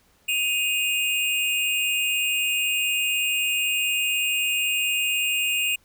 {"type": "tone pair together", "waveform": "square", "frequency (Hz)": [2508, 2807], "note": ["D#7", "F7"], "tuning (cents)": [13, 8], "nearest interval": "major second", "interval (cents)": 195, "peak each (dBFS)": -25, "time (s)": [0.28, 5.76], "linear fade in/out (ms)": 10, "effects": ["pink hiss -61 dBFS RMS until 5.84 s"]}